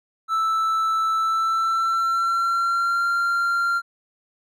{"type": "tone with pitch glide", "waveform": "triangle", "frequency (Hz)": [1318.5, 1384.1], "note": ["E6", "F6"], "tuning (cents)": [0, -16], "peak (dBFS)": -17, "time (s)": [0.28, 3.82], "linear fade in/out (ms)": 50, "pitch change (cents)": 84, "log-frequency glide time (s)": [1.16, 3.07], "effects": []}